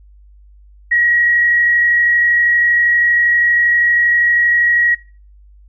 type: tone with frequency modulation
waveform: sine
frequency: 1905 Hz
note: A#6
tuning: 37 cents sharp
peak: -10 dBFS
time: 0.91-4.95 s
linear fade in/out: 10 ms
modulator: 32.6 Hz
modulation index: 0.51
effects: noise-tail reverb RT60 0.4 s tail -24 dB re dry + added 50 Hz sine -41 dBFS peak until 5.68 s